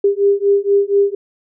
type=beating tone pair; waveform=sine; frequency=398.9 / 403.1 Hz; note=G4 / G4; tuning=+30 / +48 cents; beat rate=4.2 Hz; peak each=-14 dBFS; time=0.04-1.15 s; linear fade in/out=5 ms; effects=none